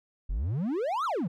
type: exponential two-way sweep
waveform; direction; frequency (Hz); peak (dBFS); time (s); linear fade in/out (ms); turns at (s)
triangle; up then down; 38.53 to 1400 to 145.9; -25; 0.29-1.28; 10; 1.05
effects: none